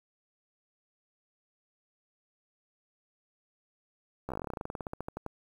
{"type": "slowing click train", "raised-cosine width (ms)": 1, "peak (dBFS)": -22, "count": 24, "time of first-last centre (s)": [4.29, 5.263], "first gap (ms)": 14, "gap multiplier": 1.09, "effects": ["9-bit"]}